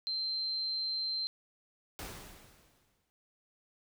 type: tone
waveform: sine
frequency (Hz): 4125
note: C8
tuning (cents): -25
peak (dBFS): -32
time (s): 0.07-1.27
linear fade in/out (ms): 0
type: noise with exponential decay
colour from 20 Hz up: pink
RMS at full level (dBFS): -41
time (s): 1.99-3.1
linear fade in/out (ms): 0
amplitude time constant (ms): 240
effects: none